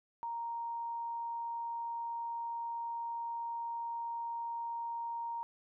sine tone, 932.3 Hz, A#5, in tune, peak -36 dBFS, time 0.23-5.43 s, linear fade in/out 0 ms, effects none

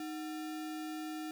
sine tone with sample-and-hold, 311.1 Hz, D#4, in tune, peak -38 dBFS, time 0-1.31 s, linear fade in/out 2 ms, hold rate 1050 Hz, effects none

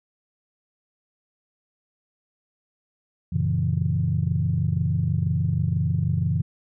sine chord, F# dominant seventh, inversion none, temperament equal, 92.5 / 116.54 / 138.59 / 164.81 Hz, F#2 / A#2 / C#3 / E3, 0 / 0 / 0 / 0 cents, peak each -25 / -27 / -25 / -25 dBFS, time 3.32-6.42 s, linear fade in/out 10 ms, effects tanh soft clip ceiling -10 dBFS

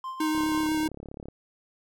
triangle tone with tremolo, 1046.5 Hz, C6, in tune, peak -29 dBFS, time 0.04-0.67 s, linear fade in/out 2 ms, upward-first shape triangle, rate 6.2 Hz, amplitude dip 60%
square tone with vibrato, 311.1 Hz, D#4, in tune, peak -25 dBFS, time 0.2-0.88 s, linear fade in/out 5 ms, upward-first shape sine, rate 8 Hz, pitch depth 12 cents each way
click train, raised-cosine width 2 ms, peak -27 dBFS, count 34, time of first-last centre 0.35-1.285 s, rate 35.3 Hz
effects none

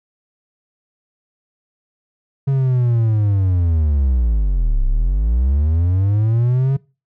triangle linear two-way sweep, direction down then up, 138.59 to 31.34 to 138.59 Hz, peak -11 dBFS, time 2.47-6.77 s, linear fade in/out 10 ms, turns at 4.85 s, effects noise-tail reverb RT60 0.3 s tail -22 dB re dry

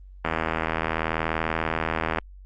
click train, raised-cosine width 0.5 ms, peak -9 dBFS, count 157, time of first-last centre 0.25-2.185 s, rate 80.6 Hz, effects added 47 Hz sine -42 dBFS peak until 2.45 s + Opus 24 kbps

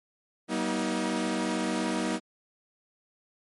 sawtooth tone cluster, 191.5 / 240 / 316.3 Hz, G3 / B3 / D#4, -40 / -49 / +29 cents, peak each -29 / -27 / -27 dBFS, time 0.48-2.2 s, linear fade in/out 50 ms, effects MP3 48 kbps

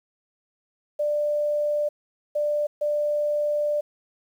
sine tone bursts at uneven times, 592 Hz, D5, 14 cents sharp, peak -21 dBFS, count 3, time 0.99-1.89 / 2.35-2.67 / 2.81-3.81 s, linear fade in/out 10 ms, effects 9-bit

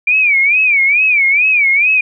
sine tone with vibrato, 2349 Hz, D7, in tune, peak -8 dBFS, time 0.07-2.01 s, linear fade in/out 5 ms, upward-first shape sine, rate 2.3 Hz, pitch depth 160 cents each way, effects none

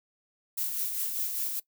violet noise with tremolo, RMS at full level -30 dBFS, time 0.57-1.6 s, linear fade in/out 10 ms, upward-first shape sine, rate 5 Hz, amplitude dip 40%, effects noise-tail reverb RT60 0.1 s tail -20 dB re dry

